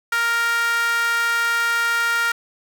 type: tone with high-pass filter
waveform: sawtooth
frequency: 466.2 Hz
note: A#4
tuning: in tune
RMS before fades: -20 dBFS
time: 0.12-2.32 s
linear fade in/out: 5 ms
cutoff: 1500 Hz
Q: 5
effects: none